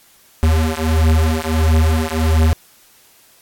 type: beating tone pair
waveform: square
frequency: 78.7 / 80.2 Hz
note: D#2 / E2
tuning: +20 / -47 cents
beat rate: 1.5 Hz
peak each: -16 dBFS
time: 0.43-2.53 s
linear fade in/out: 0 ms
effects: white hiss -50 dBFS RMS until 3.41 s + AAC 64 kbps